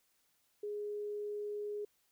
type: tone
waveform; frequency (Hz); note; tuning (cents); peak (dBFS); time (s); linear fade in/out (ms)
sine; 415.3; G#4; 0; -37; 0.63-1.85; 5
effects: white hiss -75 dBFS RMS until 2.11 s